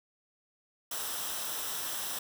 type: noise with comb filter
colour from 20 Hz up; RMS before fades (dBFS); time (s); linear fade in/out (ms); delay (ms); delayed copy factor
white; -36; 0.91-2.19; 5; 0.44; -0.55
effects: none